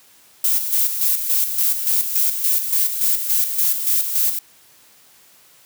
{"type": "noise with tremolo", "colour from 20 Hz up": "violet", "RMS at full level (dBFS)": -17, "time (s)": [0.44, 4.39], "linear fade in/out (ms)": 2, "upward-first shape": "square", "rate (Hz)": 3.5, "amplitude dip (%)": 55, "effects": ["white hiss -51 dBFS RMS until 5.65 s", "high-pass 80 Hz 12 dB/octave"]}